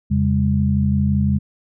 sine tone cluster, 84.5 / 136.7 / 202.3 Hz, E2 / C#3 / G#3, +43 / -24 / -45 cents, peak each -19 / -20 / -18 dBFS, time 0.1-1.39 s, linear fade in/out 20 ms, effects none

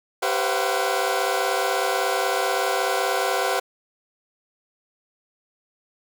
25% pulse tone cluster, 389.2 / 493.8 / 530 / 684 / 749 Hz, G4 / B4 / C5 / F5 / F#5, -12 / 0 / +22 / -36 / +21 cents, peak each -24 dBFS, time 0.22-3.6 s, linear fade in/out 10 ms, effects none

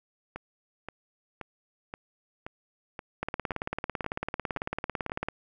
two click trains, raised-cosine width 0.5 ms, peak -15 / -22 dBFS, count 38 / 10, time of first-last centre 3.23-5.286 / 0.36-5.097 s, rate 18 / 1.9 Hz, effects none

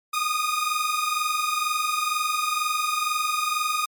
sawtooth tone pair together, 1222.4 / 1244.5 Hz, D#6 / D#6, -31 / 0 cents, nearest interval unison, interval 31 cents, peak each -22 / -22 dBFS, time 0.13-3.86 s, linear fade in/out 10 ms, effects MP3 96 kbps

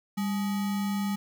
sine tone with sample-and-hold, 199.8 Hz, G3, 33 cents sharp, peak -26 dBFS, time 0.17-1.16 s, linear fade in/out 10 ms, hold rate 1050 Hz, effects none

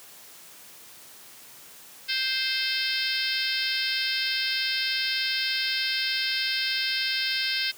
harmonic tone, 523.3 Hz, C5, in tune, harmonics 3 / 4 / 5 / 6 / 7 / 8 / 9 / 10, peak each -33 / -33 / -33 / -33 / -33 / -33 / -33 / -33 dBFS, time 2.08-7.72 s, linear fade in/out 20 ms, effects white hiss -48 dBFS RMS until 7.77 s + high-pass 100 Hz 12 dB/octave

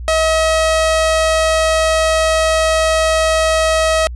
sawtooth tone, 639 Hz, D#5, 46 cents sharp, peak -8 dBFS, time 0.08-4.07 s, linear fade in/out 0 ms, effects added 60 Hz sine -24 dBFS peak until 4.15 s + resampled to 24000 Hz

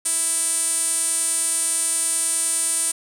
sawtooth tone with band-pass filter, 329.6 Hz, E4, in tune, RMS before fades -22 dBFS, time 0.05-2.92 s, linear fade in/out 10 ms, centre 9000 Hz, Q 8.4, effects none

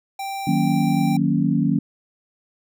square tone, 784 Hz, G5, in tune, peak -27 dBFS, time 0.19-1.17 s, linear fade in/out 5 ms
sine chord, D# minor seventh, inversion none, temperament equal, 155.56 / 185 / 233.1 / 277.2 Hz, D#3 / F#3 / A#3 / C#4, 0 / 0 / 0 / 0 cents, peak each -22 dBFS, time 0.47-1.79 s, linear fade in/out 5 ms
effects none

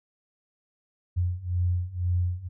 sine beating tone pair, 87.9 / 89.9 Hz, F2 / F#2, +12 / -49 cents, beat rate 2 Hz, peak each -28 / -26 dBFS, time 1.16-2.49 s, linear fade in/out 20 ms, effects none

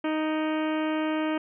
harmonic tone with a mistuned harmonic, 311.1 Hz, D#4, in tune, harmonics 1 / 2 / 3 / 4 / 5 / 6 / 7 / 8 / 9 / 10, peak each -26 / -32 / -36 / -38 / -40 / -42 / -43 / -44 / -45 / -46 dBFS, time 0.04-1.38 s, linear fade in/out 5 ms, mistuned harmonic 7, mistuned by +46 cents, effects none

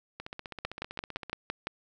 two click trains, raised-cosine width 0.3 ms, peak -16 / -23 dBFS, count 7 / 18, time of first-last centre 0.65-1.67 / 0.2-1.297 s, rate 5.88 / 15.5 Hz, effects none

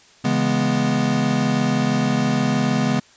square chord, C# minor seventh, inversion none, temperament equal, 138.59 / 164.81 / 207.7 / 246.9 Hz, C#3 / E3 / G#3 / B3, 0 / 0 / 0 / 0 cents, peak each -24 / -27 / -23 / -22 dBFS, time 0.24-3 s, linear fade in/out 10 ms, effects white hiss -51 dBFS RMS until 3.16 s + resampled to 16000 Hz

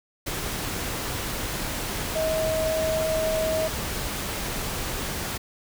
sine tone in noise, 636 Hz, D#5, 38 cents sharp, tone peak -23 dBFS, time 2.15-3.68 s, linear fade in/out 10 ms, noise pink, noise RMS -30 dBFS, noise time 0.26-5.38 s, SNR +4 dB, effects none

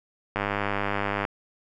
click train, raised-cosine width 0.5 ms, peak -11 dBFS, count 91, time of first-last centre 0.36-1.251 s, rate 101 Hz, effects none

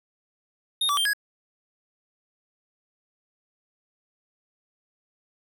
square tone with pitch steps, 3700 / 1156 / 3168 / 1664 Hz, A#7 / D6 / G7 / G#6, -14 / -28 / +18 / +3 cents, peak -22 dBFS, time 0.81-1.134 s, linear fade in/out 5 ms, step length 81 ms, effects 10-bit

